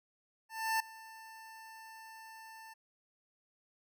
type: tone with ADSR envelope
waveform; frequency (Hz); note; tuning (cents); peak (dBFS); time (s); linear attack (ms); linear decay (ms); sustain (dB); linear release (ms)
25% pulse; 890; A5; +20; -25; 0.49-2.74; 310; 4; -21; 12
effects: none